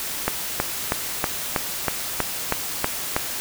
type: click train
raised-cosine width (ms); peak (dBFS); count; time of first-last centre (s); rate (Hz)
0.5; -4; 10; 0.28-3.165; 3.12
effects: white hiss -29 dBFS RMS until 3.4 s